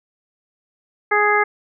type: harmonic tone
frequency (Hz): 416.5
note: G#4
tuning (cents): +5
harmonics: 1 / 2 / 3 / 4 / 5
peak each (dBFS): -20 / -20 / -20 / -20 / -20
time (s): 1.11-1.44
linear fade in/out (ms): 10
effects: none